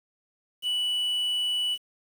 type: tone with quantisation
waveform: triangle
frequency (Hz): 2960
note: F#7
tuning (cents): 0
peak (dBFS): -23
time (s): 0.62-1.78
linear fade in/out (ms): 50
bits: 8
effects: none